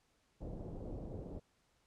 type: low-pass noise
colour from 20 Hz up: pink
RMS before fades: -45 dBFS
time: 0.4-1.4 s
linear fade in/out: 20 ms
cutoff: 610 Hz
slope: 24 dB/octave
effects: pink hiss -75 dBFS RMS until 1.86 s + low-pass 9000 Hz 12 dB/octave